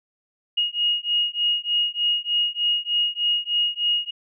sine beating tone pair, 2871 / 2874.3 Hz, F7 / F7, +47 / +49 cents, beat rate 3.3 Hz, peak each -23 dBFS, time 0.57-4.11 s, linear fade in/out 10 ms, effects none

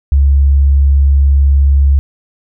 sine tone, 69.5 Hz, C#2, 5 cents sharp, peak -5 dBFS, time 0.12-1.99 s, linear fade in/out 0 ms, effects none

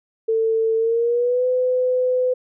sine tone with pitch glide, 447.5 to 505.2 Hz, A4 to B4, +29 to +39 cents, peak -16 dBFS, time 0.28-2.34 s, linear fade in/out 10 ms, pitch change +210 cents, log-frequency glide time 0.77-1.46 s, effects none

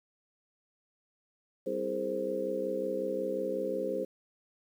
harmonic tone with a mistuned harmonic, 65.41 Hz, C2, in tune, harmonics 3 / 4 / 5 / 6 / 7 / 8, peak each -42 / -42 / -40 / -36 / -41 / -33 dBFS, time 1.66-4.05 s, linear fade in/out 10 ms, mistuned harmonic 6, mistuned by +85 cents, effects 10-bit

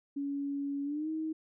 sine tone with pitch glide, 281.5 to 316 Hz, C#4 to D#4, +27 to +27 cents, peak -32 dBFS, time 0.16-1.33 s, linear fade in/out 10 ms, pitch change +200 cents, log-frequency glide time 0.84-1.09 s, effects none

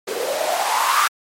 blue noise with band-pass filter sweep, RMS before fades -20 dBFS, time 0.07-1.08 s, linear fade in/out 10 ms, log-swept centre 410 to 1300 Hz, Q 6.4, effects MP3 64 kbps

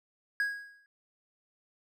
triangle tone with exponential decay, 1649 Hz, G#6, 13 cents flat, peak -23 dBFS, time 0.4-0.86 s, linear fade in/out 1 ms, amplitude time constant 100 ms, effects none

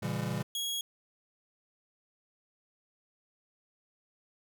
square chord, A# diminished seventh, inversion none, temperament just, 116.54 / 139.85 / 167.82 / 201.4 Hz, A#2 / C#3 / E3 / G3, 0 / +16 / +31 / +47 cents, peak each -38 dBFS, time 0.02-0.43 s, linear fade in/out 10 ms
sawtooth tone, 3314 Hz, G#7, 4 cents flat, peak -29 dBFS, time 0.55-0.81 s, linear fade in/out 2 ms
effects none

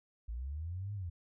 sine linear two-way sweep, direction up then down, 53.2 to 104.9 to 80.8 Hz, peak -37 dBFS, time 0.28-1.1 s, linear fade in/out 10 ms, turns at 0.94 s, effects none

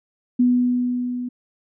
sine tone with level ramp, 246.9 Hz, B3, in tune, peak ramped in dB -12 to -25 dBFS, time 0.39-1.29 s, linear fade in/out 10 ms, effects none

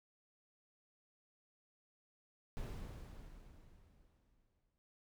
brown noise with exponential decay, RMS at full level -42 dBFS, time 2.57-4.78 s, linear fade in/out 0 ms, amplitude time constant 480 ms, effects none

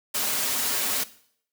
white noise with comb filter, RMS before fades -26 dBFS, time 0.14-1.04 s, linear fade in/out 10 ms, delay 5.9 ms, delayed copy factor -0.6, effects noise-tail reverb RT60 0.6 s tail -17 dB re dry + high-pass 150 Hz 12 dB/octave

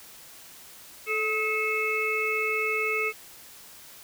harmonic tone with a mistuned harmonic, 435.3 Hz, A4, 19 cents flat, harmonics 1 / 3 / 5 / 6, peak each -30 / -33 / -28 / -30 dBFS, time 1.06-3.13 s, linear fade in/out 50 ms, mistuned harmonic 3, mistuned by -39 cents, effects white hiss -48 dBFS RMS until 4.03 s

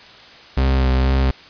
40% pulse tone with vibrato, 65.41 Hz, C2, in tune, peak -13 dBFS, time 0.57-1.31 s, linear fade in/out 5 ms, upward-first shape sine, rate 2.1 Hz, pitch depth 24 cents each way, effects white hiss -42 dBFS RMS until 1.49 s + resampled to 11025 Hz

